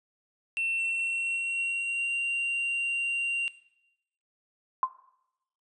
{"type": "tone with pitch glide", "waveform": "triangle", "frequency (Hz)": [2700, 2766], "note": ["E7", "F7"], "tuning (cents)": [41, -17], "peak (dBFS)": -26, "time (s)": [0.57, 3.48], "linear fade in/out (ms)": 0, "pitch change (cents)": 42, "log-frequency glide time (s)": [0.75, 2.11]}
{"type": "tone with exponential decay", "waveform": "sine", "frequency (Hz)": 1040, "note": "C6", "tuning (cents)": -11, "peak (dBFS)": -17, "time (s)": [4.83, 4.9], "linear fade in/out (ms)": 1, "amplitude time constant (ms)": 15}
{"effects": ["noise-tail reverb RT60 0.8 s tail -17 dB re dry", "resampled to 22050 Hz"]}